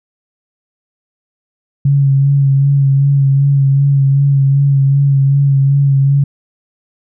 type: tone with vibrato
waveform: sine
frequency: 138.59 Hz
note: C#3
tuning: in tune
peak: -7 dBFS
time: 1.85-6.24 s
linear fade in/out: 5 ms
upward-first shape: sine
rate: 2.6 Hz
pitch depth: 27 cents each way
effects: none